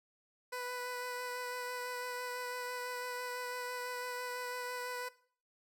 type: tone with vibrato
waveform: 15% pulse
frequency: 495.6 Hz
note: B4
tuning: 6 cents sharp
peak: -32 dBFS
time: 0.52-5.09 s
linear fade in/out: 10 ms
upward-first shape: sine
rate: 6 Hz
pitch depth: 12 cents each way
effects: noise-tail reverb RT60 0.5 s tail -19 dB re dry